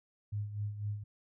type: tone with tremolo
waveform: sine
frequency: 103.83 Hz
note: G#2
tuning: in tune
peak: -32 dBFS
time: 0.32-1.04 s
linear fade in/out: 10 ms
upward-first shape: sine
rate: 4 Hz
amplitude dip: 65%
effects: none